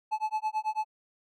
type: tone with tremolo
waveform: triangle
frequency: 864 Hz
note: A5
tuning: 32 cents flat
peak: -23 dBFS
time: 0.11-0.85 s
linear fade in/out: 20 ms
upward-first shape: sine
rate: 9.1 Hz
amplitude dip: 100%
effects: none